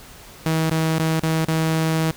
sawtooth tone with dropouts, 160.3 Hz, E3, 48 cents flat, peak -14 dBFS, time 0.46-2.11 s, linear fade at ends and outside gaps 0 ms, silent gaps 0.696-0.713 / 0.985-0.997 / 1.195-1.234 / 1.448-1.483 s, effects pink hiss -43 dBFS RMS until 2.16 s

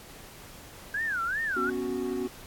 sine tone with vibrato, 1569 Hz, G6, 1 cent sharp, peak -27 dBFS, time 0.94-1.7 s, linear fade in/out 5 ms, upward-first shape sine, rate 2.6 Hz, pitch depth 270 cents each way
triangle chord, B suspended second, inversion none, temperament equal, 246.9 / 277.2 / 370 Hz, B3 / C#4 / F#4, 0 / 0 / 0 cents, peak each -32 / -33 / -29 dBFS, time 1.56-2.28 s, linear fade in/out 10 ms
effects pink hiss -48 dBFS RMS until 2.46 s + AAC 64 kbps

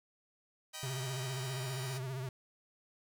5% pulse chord, Eb augmented, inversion none, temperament just, 622.3 / 777.8 / 972.3 Hz, Eb5 / G5 / B5, 0 / -14 / -27 cents, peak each -36 dBFS, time 0.73-1.99 s, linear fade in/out 20 ms
square tone with vibrato, 130.81 Hz, C3, in tune, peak -38 dBFS, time 0.83-2.29 s, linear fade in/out 2 ms, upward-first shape triangle, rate 15 Hz, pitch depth 93 cents each way
effects none

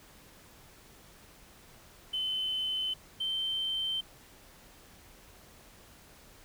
triangle tone pair in turn, 3049 / 3109 Hz, G7 / G7, -49 / -15 cents, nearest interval unison, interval 34 cents, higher second, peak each -27 dBFS, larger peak neither, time 2.13-2.94 / 3.2-4.01 s, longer neither, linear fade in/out 10 ms, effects tanh soft clip ceiling -27 dBFS + pink hiss -56 dBFS RMS until 6.44 s

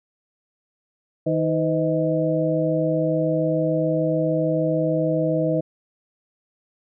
harmonic tone with a mistuned harmonic, 157.9 Hz, D#3, 26 cents sharp, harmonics 1 / 2 / 3 / 4, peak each -24 / -24 / -24 / -24 dBFS, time 1.26-5.61 s, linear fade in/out 10 ms, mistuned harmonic 3, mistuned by +110 cents, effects none

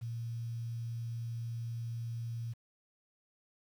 sine tone with quantisation, 116.3 Hz, A#2, 4 cents flat, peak -36 dBFS, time 0.01-2.54 s, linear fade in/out 20 ms, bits 10, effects none

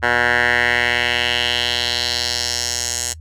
10% pulse tone with band-pass filter sweep, 121 Hz, B2, 35 cents flat, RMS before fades -19 dBFS, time 0.02-3.14 s, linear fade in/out 20 ms, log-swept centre 1400 to 7400 Hz, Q 2.6, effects noise-tail reverb RT60 0.1 s tail -22 dB re dry + added 80 Hz sine -34 dBFS peak until 3.2 s

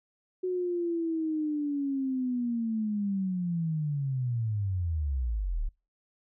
sine linear sweep, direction down, 370 to 32.41 Hz, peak -27 dBFS, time 0.43-5.69 s, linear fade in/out 10 ms, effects noise-tail reverb RT60 0.3 s tail -25 dB re dry

